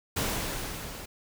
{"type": "noise with level ramp", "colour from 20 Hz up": "pink", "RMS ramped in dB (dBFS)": [-28, -42], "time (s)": [0.16, 1.06], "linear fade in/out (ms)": 10, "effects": []}